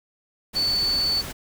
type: tone in noise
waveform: sine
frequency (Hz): 4482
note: C#8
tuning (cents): +18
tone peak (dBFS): -20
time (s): 0.55-1.22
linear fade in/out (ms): 20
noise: pink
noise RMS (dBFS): -34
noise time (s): 0.53-1.33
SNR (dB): +11
effects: none